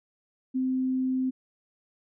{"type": "tone", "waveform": "sine", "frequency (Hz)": 259, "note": "C4", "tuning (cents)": -17, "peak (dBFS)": -24, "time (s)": [0.54, 1.31], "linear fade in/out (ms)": 20, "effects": []}